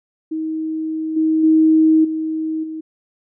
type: tone with level steps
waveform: sine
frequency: 316.5 Hz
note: D#4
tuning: 30 cents sharp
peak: -20 / -13 / -9 / -19 / -25 dBFS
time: 0.31-2.81 s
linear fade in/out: 10 ms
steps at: 1.16 / 1.43 / 2.04 / 2.63 s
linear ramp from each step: 10 ms
effects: none